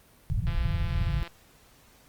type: low-pass noise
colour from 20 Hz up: pink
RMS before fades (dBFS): -27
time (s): 0.3-1.23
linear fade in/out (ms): 0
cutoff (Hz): 160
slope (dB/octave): 48
type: click train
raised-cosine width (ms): 0.3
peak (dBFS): -26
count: 138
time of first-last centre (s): 0.47-1.276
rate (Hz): 170
effects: pink hiss -58 dBFS RMS until 2.08 s + Opus 32 kbps